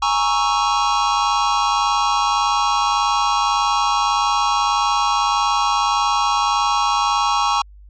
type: chord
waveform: square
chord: A# half-diminished seventh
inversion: third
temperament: equal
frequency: 830.6 / 932.3 / 1108.7 / 1318.5 Hz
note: G#5 / A#5 / C#6 / E6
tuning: 0 / 0 / 0 / 0 cents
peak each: -22 / -23 / -20 / -25 dBFS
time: 0.02-7.62 s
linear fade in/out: 5 ms
effects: added 50 Hz sine -40 dBFS peak until 7.89 s + resampled to 16000 Hz